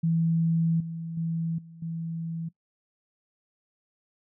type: tone with level steps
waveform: sine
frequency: 164.81 Hz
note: E3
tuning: in tune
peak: -21 / -32 / -26 / -44 / -30 dBFS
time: 0.03-2.49 s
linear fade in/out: 10 ms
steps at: 0.8 / 1.17 / 1.58 / 1.82 s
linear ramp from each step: 5 ms
effects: noise-tail reverb RT60 0.1 s tail -19 dB re dry